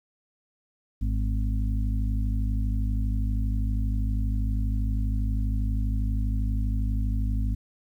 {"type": "harmonic tone with a mistuned harmonic", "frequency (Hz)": 52.5, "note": "G#1", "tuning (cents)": 19, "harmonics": [1, 2, 4, 5], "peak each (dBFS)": [-24, -30, -36, -38], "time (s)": [1.01, 7.55], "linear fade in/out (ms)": 10, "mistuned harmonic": 4, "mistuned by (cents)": 39, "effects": ["10-bit"]}